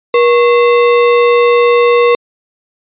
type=tone with sample-and-hold; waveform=sine; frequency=478.7 Hz; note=A#4; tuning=46 cents sharp; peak=-5 dBFS; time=0.14-2.15 s; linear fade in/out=2 ms; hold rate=1575 Hz; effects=resampled to 8000 Hz